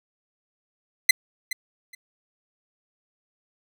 sawtooth tone with echo, 2042 Hz, C7, 43 cents flat, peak -7 dBFS, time 1.09-1.11 s, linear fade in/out 5 ms, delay 420 ms, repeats 2, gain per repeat -15 dB, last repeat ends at 1.95 s, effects none

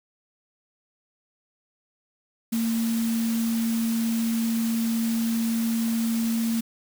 sine tone in noise, 228.3 Hz, A#3, 36 cents flat, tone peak -22 dBFS, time 2.52-6.61 s, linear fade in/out 10 ms, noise white, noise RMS -36 dBFS, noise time 2.52-6.61 s, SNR +11 dB, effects none

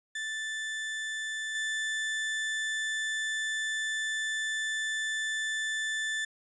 35% pulse tone with level steps, 1760 Hz, A6, in tune, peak -31 / -28 dBFS, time 0.15-6.25 s, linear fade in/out 5 ms, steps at 1.55 s, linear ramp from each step 2 ms, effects resampled to 22050 Hz

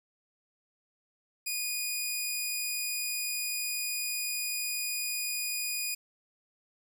10% pulse tone, 2463 Hz, D#7, 18 cents flat, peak -22 dBFS, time 1.46-5.95 s, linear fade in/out 10 ms, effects none

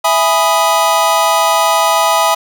square chord, E major seventh, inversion none, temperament equal, 659.3 / 830.6 / 987.8 / 1244.5 Hz, E5 / G#5 / B5 / D#6, 0 / 0 / 0 / 0 cents, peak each -16 dBFS, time 0.04-2.35 s, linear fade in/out 10 ms, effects none

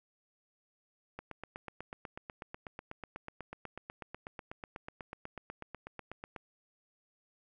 click train, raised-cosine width 0.5 ms, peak -27 dBFS, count 43, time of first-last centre 1.19-6.362 s, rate 8.12 Hz, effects none

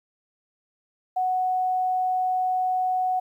sine tone, 740 Hz, F#5, in tune, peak -21 dBFS, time 1.16-3.2 s, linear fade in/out 10 ms, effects 10-bit

